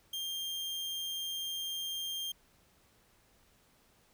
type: tone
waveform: 40% pulse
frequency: 3192 Hz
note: G7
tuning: 31 cents sharp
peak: -35 dBFS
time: 0.13-2.32 s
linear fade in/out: 5 ms
effects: pink hiss -67 dBFS RMS until 4.13 s